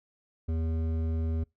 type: tone with hard clipping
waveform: sine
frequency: 80.9 Hz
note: E2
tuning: 32 cents flat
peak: -29 dBFS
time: 0.48-1.44 s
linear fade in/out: 10 ms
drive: 11 dB
effects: noise-tail reverb RT60 0.2 s tail -25 dB re dry